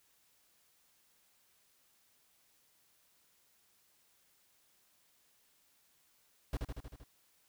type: noise with echo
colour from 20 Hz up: brown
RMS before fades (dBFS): -35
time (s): 6.53-6.57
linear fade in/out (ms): 2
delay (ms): 78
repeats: 6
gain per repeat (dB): -3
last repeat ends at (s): 7.038
effects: white hiss -71 dBFS RMS until 7.48 s